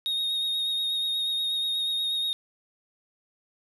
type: tone with vibrato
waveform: triangle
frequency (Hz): 3729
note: A#7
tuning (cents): 0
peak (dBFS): -24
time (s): 0.06-2.33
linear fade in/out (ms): 0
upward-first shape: sine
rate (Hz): 8.3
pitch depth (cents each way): 20
effects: none